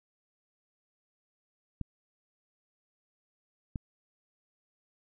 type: clicks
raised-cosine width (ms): 5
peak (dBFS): -22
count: 2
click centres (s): 1.813 / 3.758
effects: none